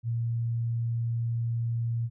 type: tone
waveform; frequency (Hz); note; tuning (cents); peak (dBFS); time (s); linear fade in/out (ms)
sine; 116.54; A#2; 0; -26; 0.03-2.1; 50
effects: none